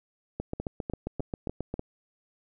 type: two click trains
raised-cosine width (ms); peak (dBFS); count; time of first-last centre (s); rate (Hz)
2; -18 / -19; 11 / 5; 0.4-1.74 / 0.6-1.794; 7.46 / 3.35
effects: none